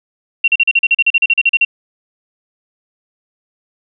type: tone bursts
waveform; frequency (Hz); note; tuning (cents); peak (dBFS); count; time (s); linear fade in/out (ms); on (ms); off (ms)
sine; 2742; F7; -32; -7; 16; 0.44-1.649; 5; 39; 39
effects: none